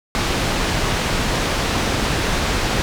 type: low-pass noise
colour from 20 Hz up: pink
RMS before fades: -20 dBFS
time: 0.15-2.82 s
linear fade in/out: 0 ms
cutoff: 5800 Hz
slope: 12 dB/octave
effects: none